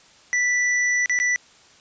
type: tone with dropouts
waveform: square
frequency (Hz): 1971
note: B6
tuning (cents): -4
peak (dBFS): -19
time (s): 0.33-1.36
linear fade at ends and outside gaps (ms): 0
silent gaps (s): 1.059-1.096 / 1.19-1.2
effects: white hiss -52 dBFS RMS until 1.8 s + resampled to 16000 Hz